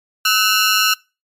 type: ring-modulated tone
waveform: 15% pulse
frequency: 1396.9 Hz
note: F6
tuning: in tune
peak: -3 dBFS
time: 0.25-0.94 s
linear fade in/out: 5 ms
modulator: 102 Hz
effects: noise-tail reverb RT60 0.3 s tail -25 dB re dry + MP3 64 kbps